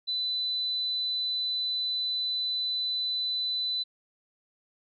sine tone, 4000 Hz, B7, 21 cents sharp, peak -27 dBFS, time 0.07-3.84 s, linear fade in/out 20 ms, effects none

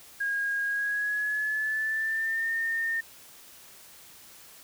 sine tone with pitch glide, 1632 to 1821.3 Hz, G#6 to A#6, -31 to -41 cents, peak -26 dBFS, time 0.2-3.01 s, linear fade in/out 10 ms, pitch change +190 cents, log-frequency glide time 0.64-2.5 s, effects white hiss -51 dBFS RMS until 4.63 s

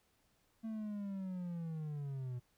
triangle linear sweep, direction down, 225.2 to 120.8 Hz, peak -37 dBFS, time 0.63-2.4 s, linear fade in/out 20 ms, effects pink hiss -75 dBFS RMS until 2.57 s

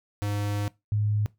square / sine tone pair in turn, 102.7 / 105.04 Hz, G#2 / G#2, -19 / +20 cents, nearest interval unison, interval 39 cents, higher second, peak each -27 / -22 dBFS, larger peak second, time 0.22-0.68 / 0.92-1.26 s, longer first, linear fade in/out 0 ms, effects noise-tail reverb RT60 0.2 s tail -20 dB re dry

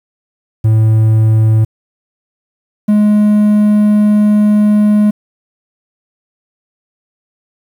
triangle tone pair in turn, 110 / 209.5 Hz, A2 / G#3, 0 / +15 cents, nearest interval major seventh, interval 1115 cents, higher second, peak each -4 dBFS, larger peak neither, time 0.64-1.65 / 2.88-5.11 s, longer second, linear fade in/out 10 ms, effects 7-bit

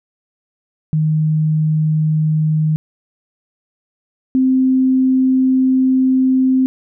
sine tone pair in turn, 155.4 / 260.3 Hz, D#3 / C4, -2 / -9 cents, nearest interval major sixth, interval 893 cents, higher second, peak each -12 / -10 dBFS, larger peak second, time 0.93-2.76 / 4.35-6.66 s, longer second, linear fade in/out 0 ms, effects none

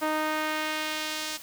sawtooth tone with band-pass filter sweep, 309.4 Hz, D#4, 10 cents flat, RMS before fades -30 dBFS, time 0.01-1.38 s, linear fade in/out 20 ms, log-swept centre 1000 to 5500 Hz, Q 0.85, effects white hiss -45 dBFS RMS until 1.42 s

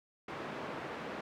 pink band-pass noise, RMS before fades -42 dBFS, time 0.28-1.21 s, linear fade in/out 5 ms, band 220 to 1900 Hz, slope 12 dB/octave, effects none

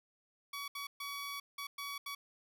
15% pulse tone bursts at uneven times, 1132 Hz, C#6, 36 cents sharp, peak -34 dBFS, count 6, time 0.53-0.68 / 0.75-0.87 / 1-1.4 / 1.58-1.67 / 1.78-1.98 / 2.06-2.15 s, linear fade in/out 5 ms, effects none

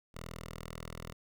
5% pulse tone with notch filter, 40.72 Hz, E1, 20 cents flat, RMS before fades -45 dBFS, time 0.14-1.13 s, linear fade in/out 10 ms, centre 310 Hz, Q 1, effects none

